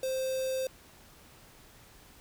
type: tone with notch filter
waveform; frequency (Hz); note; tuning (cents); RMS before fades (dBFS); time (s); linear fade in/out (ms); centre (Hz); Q
square; 523.3; C5; 0; -32; 0.03-0.67; 2; 1800; 0.76
effects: pink hiss -56 dBFS RMS until 2.2 s